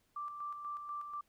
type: tone with tremolo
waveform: sine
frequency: 1174.7 Hz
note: D6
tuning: in tune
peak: -38 dBFS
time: 0.16-1.21 s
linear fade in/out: 5 ms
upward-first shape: square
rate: 4.1 Hz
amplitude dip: 45%
effects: pink hiss -75 dBFS RMS until 1.28 s